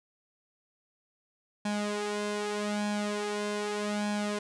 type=tone with flanger; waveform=sawtooth; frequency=207.7 Hz; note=G#3; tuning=in tune; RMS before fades=-32 dBFS; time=1.65-4.39 s; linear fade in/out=5 ms; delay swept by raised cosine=1.2 to 2.9 ms; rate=0.82 Hz; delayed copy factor=+0.7; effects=resampled to 22050 Hz